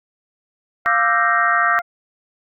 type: harmonic tone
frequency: 698.5 Hz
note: F5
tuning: in tune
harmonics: 1 / 2 / 3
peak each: -22 / -26 / -34 dBFS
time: 0.85-1.82 s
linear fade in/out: 20 ms
type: chord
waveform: sine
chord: E half-diminished seventh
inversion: third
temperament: equal with one note detuned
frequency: 1174.7 / 1323.1 / 1568 / 1864.7 Hz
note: D6 / E6 / G6 / Bb6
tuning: 0 / +6 / 0 / 0 cents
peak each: -20 dBFS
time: 0.86-1.79 s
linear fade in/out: 0 ms
effects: none